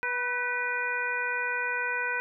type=harmonic tone with a mistuned harmonic; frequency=488.5 Hz; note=B4; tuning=19 cents flat; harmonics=1 / 2 / 3 / 4 / 5; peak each=-38 / -35 / -30 / -35 / -34 dBFS; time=0.03-2.2 s; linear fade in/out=0 ms; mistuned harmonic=3; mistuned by=+41 cents; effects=none